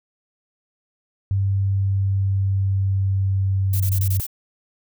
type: tone with pitch glide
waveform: sine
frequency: 98 to 96.21 Hz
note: G2 to G2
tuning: 0 to -32 cents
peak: -17 dBFS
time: 1.31-4.2 s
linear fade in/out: 0 ms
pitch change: -32 cents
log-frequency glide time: 1.46-3.99 s
type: noise bursts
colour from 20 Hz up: violet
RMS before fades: -28 dBFS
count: 6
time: 3.73-4.266 s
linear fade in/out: 5 ms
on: 71 ms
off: 22 ms
effects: none